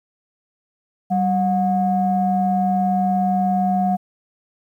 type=tone pair together; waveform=sine; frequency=192.03 / 725 Hz; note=G3 / F#5; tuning=-35 / -35 cents; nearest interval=octave + major seventh; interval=2300 cents; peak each=-18 dBFS; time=1.1-3.97 s; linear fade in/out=20 ms; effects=tanh soft clip ceiling -8 dBFS + 9-bit